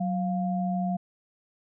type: tone pair together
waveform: sine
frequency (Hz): 185.7 / 701.1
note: F#3 / F5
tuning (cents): +7 / +7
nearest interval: octave + major seventh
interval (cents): 2300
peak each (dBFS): -26 / -31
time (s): 0-0.97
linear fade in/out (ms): 10
effects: none